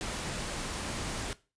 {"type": "noise", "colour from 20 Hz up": "pink", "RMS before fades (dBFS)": -36, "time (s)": [0.01, 1.33], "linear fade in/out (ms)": 0, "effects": ["noise-tail reverb RT60 0.3 s tail -18 dB re dry", "resampled to 22050 Hz"]}